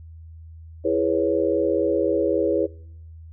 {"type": "chord", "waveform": "sine", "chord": "C# minor seventh", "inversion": "first", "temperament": "equal with one note detuned", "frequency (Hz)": [329.6, 410.1, 493.9, 554.4], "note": ["E4", "G#4", "B4", "C#5"], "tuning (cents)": [0, -22, 0, 0], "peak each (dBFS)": -24, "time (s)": [0.84, 2.67], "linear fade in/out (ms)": 20, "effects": ["noise-tail reverb RT60 0.8 s tail -25 dB re dry", "added 81 Hz sine -39 dBFS peak until 3.32 s"]}